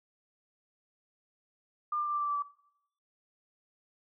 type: tone with pitch steps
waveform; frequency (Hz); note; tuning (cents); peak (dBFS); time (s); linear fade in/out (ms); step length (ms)
sine; 1200 / 1192.4 / 1184.8 / 1177.3 / 1169.9 / 1162.5 / 1155.1; D6 / D6 / D6 / D6 / D6 / D6 / D6; +37 / +26 / +15 / +4 / -7 / -18 / -29; -29; 1.92-2.424; 5; 72
effects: noise-tail reverb RT60 0.7 s tail -18 dB re dry